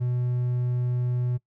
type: tone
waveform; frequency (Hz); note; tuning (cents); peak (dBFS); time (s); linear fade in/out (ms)
triangle; 123.47; B2; 0; -21; 0-1.38; 20
effects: noise-tail reverb RT60 0.1 s tail -21 dB re dry